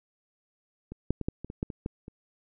clicks, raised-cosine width 3 ms, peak -26 / -12 / -20 / -15 / -24 / -25 / -16 / -24 / -18 / -29 dBFS, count 10, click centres 0.92 / 1.106 / 1.213 / 1.285 / 1.446 / 1.501 / 1.629 / 1.702 / 1.861 / 2.081 s, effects none

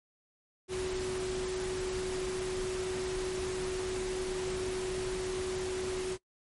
sine tone in noise, 371.8 Hz, F#4, 8 cents sharp, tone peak -32 dBFS, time 0.68-6.18 s, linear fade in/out 50 ms, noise pink, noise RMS -40 dBFS, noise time 0.68-6.18 s, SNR +5 dB, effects noise-tail reverb RT60 0.1 s tail -21 dB re dry + MP3 48 kbps

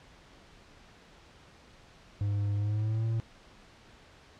triangle tone with pitch glide, 101.9 to 113.07 Hz, G#2 to A2, -32 to +48 cents, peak -25 dBFS, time 2.21-3.2 s, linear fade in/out 0 ms, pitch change +180 cents, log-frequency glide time 2.56-3.07 s, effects pink hiss -56 dBFS RMS until 4.39 s + low-pass 5000 Hz 12 dB/octave

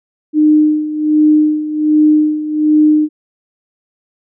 sine tone with tremolo, 304.7 Hz, D#4, 36 cents flat, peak -5 dBFS, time 0.33-3.09 s, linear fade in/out 50 ms, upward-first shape sine, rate 1.3 Hz, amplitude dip 75%, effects none

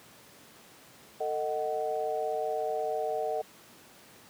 sine chord, D# diminished, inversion second, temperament just, 448 / 622.3 / 746.7 Hz, A4 / D#5 / F#5, +31 / 0 / +16 cents, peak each -33 dBFS, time 1.2-3.42 s, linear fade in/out 10 ms, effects pink hiss -54 dBFS RMS until 4.29 s + high-pass 150 Hz 12 dB/octave

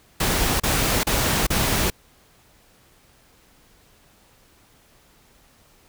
pink noise bursts, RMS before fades -21 dBFS, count 4, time 0.2-1.902 s, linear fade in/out 5 ms, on 400 ms, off 34 ms, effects pink hiss -56 dBFS RMS until 5.88 s

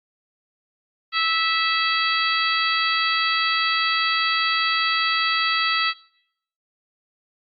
harmonic tone, 655 Hz, E5, 11 cents flat, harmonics 2 / 3 / 4 / 5 / 6 / 7, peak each -23 / -25 / -26 / -27 / -28 / -28 dBFS, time 1.12-5.94 s, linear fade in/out 50 ms, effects noise-tail reverb RT60 0.7 s tail -20 dB re dry + Opus 48 kbps

